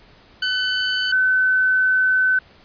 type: tone pair in turn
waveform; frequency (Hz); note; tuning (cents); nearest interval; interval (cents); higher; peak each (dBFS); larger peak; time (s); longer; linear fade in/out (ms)
20% pulse / sine; 1508 / 1516.5; F#6 / F#6; +32 / +42; unison; 10; second; -14; neither; 0.42-1.12 / 1.12-2.39; second; 5
effects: pink hiss -50 dBFS RMS until 2.64 s + resampled to 11025 Hz